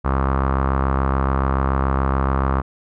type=tone with low-pass filter; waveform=sawtooth; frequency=67 Hz; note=C2; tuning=42 cents sharp; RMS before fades=-19 dBFS; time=0.04-2.62 s; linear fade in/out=20 ms; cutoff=1200 Hz; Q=3.9; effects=none